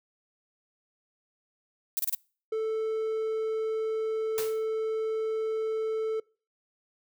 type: noise bursts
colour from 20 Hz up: violet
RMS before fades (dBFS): -28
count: 4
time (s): 1.97-2.148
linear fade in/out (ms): 0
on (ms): 22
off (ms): 30
type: tone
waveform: triangle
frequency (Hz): 440.4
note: A4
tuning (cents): +2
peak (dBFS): -25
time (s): 2.52-6.2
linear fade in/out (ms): 5
type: noise with exponential decay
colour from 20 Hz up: white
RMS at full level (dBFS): -32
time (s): 4.38-4.66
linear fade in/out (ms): 0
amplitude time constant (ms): 60
effects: noise-tail reverb RT60 0.4 s tail -26 dB re dry